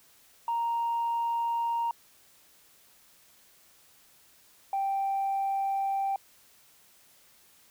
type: tone pair in turn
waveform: sine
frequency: 932.3 / 784 Hz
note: A#5 / G5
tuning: 0 / 0 cents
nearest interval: minor third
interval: 300 cents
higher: first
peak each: -25 dBFS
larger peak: neither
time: 0.48-1.91 / 4.73-6.16 s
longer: neither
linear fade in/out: 2 ms
effects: tanh soft clip ceiling -23 dBFS + white hiss -60 dBFS RMS until 7.7 s